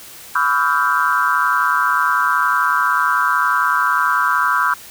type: tone cluster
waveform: sine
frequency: 998 / 1140 / 1299 / 1410 / 1566 Hz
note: B5 / C#6 / E6 / F6 / G6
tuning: +18 / +48 / -26 / +16 / -2 cents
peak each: -20 dBFS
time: 0.35-4.74 s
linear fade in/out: 5 ms
effects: white hiss -38 dBFS RMS until 4.9 s